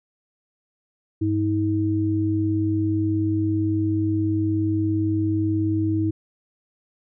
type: tone pair together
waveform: sine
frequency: 100.63 / 319 Hz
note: G2 / D#4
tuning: +46 / +43 cents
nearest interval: octave + minor sixth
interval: 1997 cents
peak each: -23 / -21 dBFS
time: 1.21-6.11 s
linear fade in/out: 10 ms
effects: none